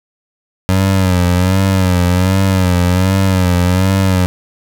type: tone with vibrato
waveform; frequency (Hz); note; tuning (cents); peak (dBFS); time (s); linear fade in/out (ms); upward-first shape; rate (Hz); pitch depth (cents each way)
25% pulse; 92.5; F#2; 0; -6; 0.69-4.26; 0; sine; 1.3; 77
effects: none